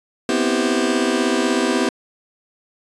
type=chord; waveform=sawtooth; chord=C major seventh; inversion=third; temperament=just; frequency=245.3 / 261.6 / 327 / 392.4 Hz; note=B3 / C4 / E4 / G4; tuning=-12 / 0 / -14 / +2 cents; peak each=-18 dBFS; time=0.29-1.89 s; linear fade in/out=2 ms; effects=resampled to 22050 Hz